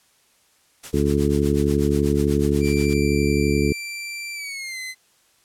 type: noise with tremolo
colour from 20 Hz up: white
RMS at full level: -34 dBFS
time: 0.83-2.94 s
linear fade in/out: 10 ms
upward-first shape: triangle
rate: 8.2 Hz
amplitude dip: 95%
type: harmonic tone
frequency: 71.7 Hz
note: D2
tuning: 41 cents flat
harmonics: 1 / 2 / 3 / 4 / 5 / 6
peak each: -24 / -24 / -24 / -24 / -24 / -24 dBFS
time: 0.93-3.73 s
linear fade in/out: 10 ms
type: tone with pitch glide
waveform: sawtooth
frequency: 2349 to 2045 Hz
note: D7 to C7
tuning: 0 to -40 cents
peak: -26 dBFS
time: 2.6-4.95 s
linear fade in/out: 50 ms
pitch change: -240 cents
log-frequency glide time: 4.34-4.79 s
effects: white hiss -60 dBFS RMS until 5.44 s + low-pass 11000 Hz 12 dB/octave